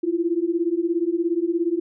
sine beating tone pair, 330.3 / 347.3 Hz, E4 / F4, +4 / -10 cents, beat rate 17 Hz, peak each -23 / -22 dBFS, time 0.03-1.8 s, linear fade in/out 10 ms, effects none

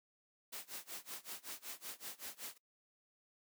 white noise with tremolo, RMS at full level -45 dBFS, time 0.52-2.58 s, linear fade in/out 10 ms, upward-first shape sine, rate 5.3 Hz, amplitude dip 95%, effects noise-tail reverb RT60 0.1 s tail -21 dB re dry + high-pass 200 Hz 12 dB/octave

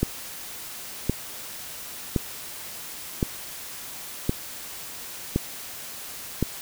click train, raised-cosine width 3 ms, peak -8 dBFS, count 7, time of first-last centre 0.03-6.427 s, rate 0.938 Hz, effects white hiss -38 dBFS RMS until 6.61 s

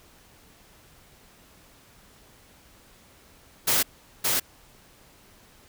white noise with echo, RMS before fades -22 dBFS, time 3.67-3.83 s, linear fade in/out 10 ms, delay 570 ms, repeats 1, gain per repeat -2 dB, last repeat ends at 4.4 s, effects pink hiss -55 dBFS RMS until 5.68 s

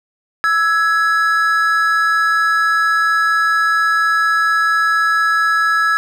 triangle tone pair together, 1318.5 / 1674.2 Hz, E6 / G#6, 0 / +13 cents, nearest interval major third, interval 413 cents, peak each -13 dBFS, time 0.44-5.97 s, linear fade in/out 0 ms, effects none

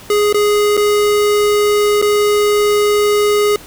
square tone with dropouts, 415.3 Hz, G#4, in tune, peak -11 dBFS, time 0.1-3.56 s, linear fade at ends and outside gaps 2 ms, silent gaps 0.327-0.344 / 0.769-0.775 / 2.016-2.024 s, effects pink hiss -37 dBFS RMS until 3.66 s

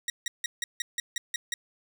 15% pulse tone bursts, 1900 Hz, A#6, 33 cents sharp, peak -22 dBFS, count 9, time 0.08-1.54 s, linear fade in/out 2 ms, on 20 ms, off 160 ms, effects none

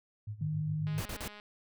sine tone with tremolo, 105.7 Hz, G#2, 31 cents sharp, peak -35 dBFS, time 0.27-1.04 s, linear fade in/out 5 ms, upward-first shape sine, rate 7.4 Hz, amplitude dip 85%
sine tone, 153.6 Hz, D#3, 22 cents flat, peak -31 dBFS, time 0.41-1 s, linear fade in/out 5 ms
click train, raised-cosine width 0.3 ms, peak -34 dBFS, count 111, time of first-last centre 0.87-1.399 s, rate 208 Hz
pink noise bursts, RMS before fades -39 dBFS, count 3, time 0.98-1.278 s, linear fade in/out 0 ms, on 72 ms, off 41 ms
effects none

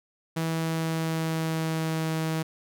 sawtooth tone with pitch glide, 162.8 to 159.91 Hz, E3 to D#3, -21 to +48 cents, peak -22 dBFS, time 0.36-2.43 s, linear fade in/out 10 ms, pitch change -31 cents, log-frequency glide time 0.5-2.13 s, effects none

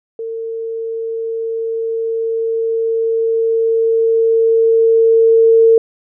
sine tone with level ramp, 453.1 Hz, A#4, 49 cents flat, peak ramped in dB -21 to -5 dBFS, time 0.19-5.78 s, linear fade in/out 2 ms, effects none

